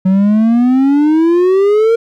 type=exponential sweep; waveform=triangle; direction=up; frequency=185 to 466.2 Hz; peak=-5 dBFS; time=0.05-1.96 s; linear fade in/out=10 ms; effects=none